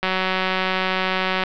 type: click train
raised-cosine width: 0.3 ms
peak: -5 dBFS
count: 264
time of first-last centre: 0.03-1.436 s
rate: 187 Hz
effects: low-pass 4000 Hz 12 dB/octave